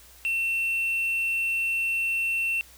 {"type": "tone", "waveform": "triangle", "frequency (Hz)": 2700, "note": "E7", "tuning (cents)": 41, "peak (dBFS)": -22, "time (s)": [0.25, 2.61], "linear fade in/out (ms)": 0, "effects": ["added 60 Hz sine -55 dBFS peak until 2.77 s", "white hiss -52 dBFS RMS until 2.77 s"]}